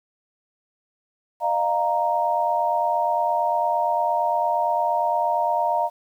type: chord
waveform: sine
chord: Eb suspended second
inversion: none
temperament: equal with one note detuned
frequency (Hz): 609.8 / 698.5 / 932.3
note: Eb5 / F5 / Bb5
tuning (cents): -35 / 0 / 0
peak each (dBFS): -26 / -23 / -22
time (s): 1.4-5.9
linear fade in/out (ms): 50
effects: 9-bit